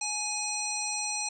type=harmonic tone; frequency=837 Hz; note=G#5; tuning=13 cents sharp; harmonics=1 / 3 / 5 / 7 / 9 / 10; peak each=-38 / -37 / -37 / -34 / -39 / -39 dBFS; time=0.01-1.29 s; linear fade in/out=5 ms; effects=none